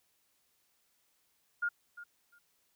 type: tone with echo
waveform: sine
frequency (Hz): 1419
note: F6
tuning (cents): +27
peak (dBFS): -29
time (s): 1.62-1.69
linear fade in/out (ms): 10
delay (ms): 350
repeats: 2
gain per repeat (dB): -15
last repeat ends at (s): 2.39
effects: white hiss -74 dBFS RMS until 2.75 s